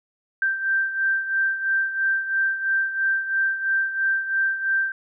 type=beating tone pair; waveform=sine; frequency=1568 / 1571 Hz; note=G6 / G6; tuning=0 / +3 cents; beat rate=3 Hz; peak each=-21 / -27 dBFS; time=0.42-4.92 s; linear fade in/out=2 ms; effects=none